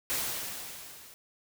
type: noise with level ramp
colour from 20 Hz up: white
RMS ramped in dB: -30 to -52 dBFS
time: 0.1-1.14 s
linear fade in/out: 0 ms
effects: none